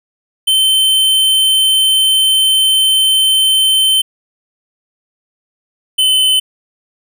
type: tone pair in turn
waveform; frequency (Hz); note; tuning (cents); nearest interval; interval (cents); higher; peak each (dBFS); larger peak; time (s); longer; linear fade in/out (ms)
square; 3087 / 3045; G7 / F#7; -27 / +49; unison; 24; first; -9; neither; 0.47-4.02 / 5.98-6.4; first; 10
effects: none